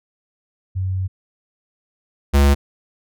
sine / square tone pair in turn, 93.9 / 70.35 Hz, F#2 / C#2, +26 / +26 cents, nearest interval perfect fourth, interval 500 cents, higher first, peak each -19 / -11 dBFS, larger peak second, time 0.75-1.08 / 2.33-2.55 s, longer first, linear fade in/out 20 ms, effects none

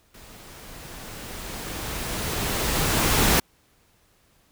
pink noise with level ramp, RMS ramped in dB -47 to -18 dBFS, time 0.14-3.4 s, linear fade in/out 5 ms, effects pink hiss -62 dBFS RMS until 4.51 s

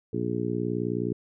harmonic tone, 59.6 Hz, A#1, 39 cents sharp, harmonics 2 / 3 / 4 / 5 / 6 / 7, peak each -33 / -33 / -33 / -33 / -33 / -33 dBFS, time 0.13-1.13 s, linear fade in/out 5 ms, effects none

